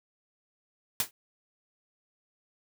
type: noise with exponential decay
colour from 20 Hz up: white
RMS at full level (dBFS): -23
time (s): 1-1.11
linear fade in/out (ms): 1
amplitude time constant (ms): 22
effects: high-pass 80 Hz 12 dB/octave